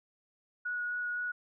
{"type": "tone with vibrato", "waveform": "sine", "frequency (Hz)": 1458, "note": "F#6", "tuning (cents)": -26, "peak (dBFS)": -32, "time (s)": [0.65, 1.32], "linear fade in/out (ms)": 10, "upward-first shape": "sine", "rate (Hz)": 3.9, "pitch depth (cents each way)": 8, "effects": []}